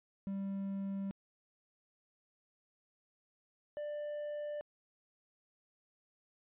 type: tone pair in turn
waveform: triangle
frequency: 196 / 591.8 Hz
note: G3 / D5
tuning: 0 / +13 cents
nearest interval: octave + perfect fifth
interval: 1913 cents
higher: second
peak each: -34 / -36 dBFS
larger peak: first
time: 0.27-1.11 / 3.77-4.61 s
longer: neither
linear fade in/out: 0 ms
effects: resampled to 8000 Hz